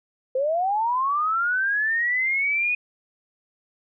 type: linear sweep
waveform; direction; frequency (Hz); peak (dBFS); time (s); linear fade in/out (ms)
sine; up; 505 to 2489; -20; 0.35-2.75; 5
effects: none